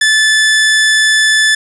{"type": "tone", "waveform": "sawtooth", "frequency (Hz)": 1743, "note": "A6", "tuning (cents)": -17, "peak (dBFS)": -4, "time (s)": [0.01, 1.55], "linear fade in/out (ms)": 5, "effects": ["resampled to 24000 Hz", "7-bit"]}